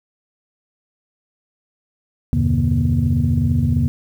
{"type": "tone cluster", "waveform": "sine", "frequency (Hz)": [79.5, 94.7, 123.3, 146.2, 237.9], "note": ["D#2", "F#2", "B2", "D3", "A#3"], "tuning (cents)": [38, 41, -2, -7, 35], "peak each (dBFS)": -20, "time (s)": [2.33, 3.88], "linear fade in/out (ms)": 0, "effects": ["tanh soft clip ceiling -6 dBFS", "8-bit"]}